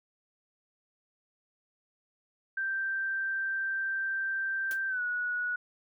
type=tone with pitch glide; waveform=sine; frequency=1568 to 1463 Hz; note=G6 to F#6; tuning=0 to -20 cents; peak=-29 dBFS; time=2.57-5.56 s; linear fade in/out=5 ms; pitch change=-120 cents; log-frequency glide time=4.88-5.01 s
type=noise with exponential decay; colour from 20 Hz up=white; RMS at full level=-39 dBFS; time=4.71-4.81 s; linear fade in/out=1 ms; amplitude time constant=20 ms
effects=none